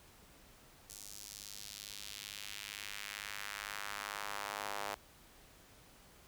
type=tone with high-pass filter sweep; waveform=square; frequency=51.1 Hz; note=G#1; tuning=27 cents flat; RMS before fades=-45 dBFS; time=0.89-4.95 s; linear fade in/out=5 ms; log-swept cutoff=6800 to 740 Hz; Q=1.3; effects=pink hiss -61 dBFS RMS until 6.27 s